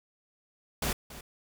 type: noise with echo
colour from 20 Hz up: pink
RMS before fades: -30 dBFS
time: 0.82-0.93 s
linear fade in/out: 5 ms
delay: 280 ms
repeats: 1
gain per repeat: -15 dB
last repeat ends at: 1.21 s
effects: none